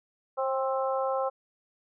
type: harmonic tone with a mistuned harmonic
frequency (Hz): 263.9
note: C4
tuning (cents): +15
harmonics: 2 / 3 / 4 / 5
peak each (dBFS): -28 / -32 / -34 / -36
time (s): 0.37-1.3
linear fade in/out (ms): 20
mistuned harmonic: 2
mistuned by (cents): +16
effects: none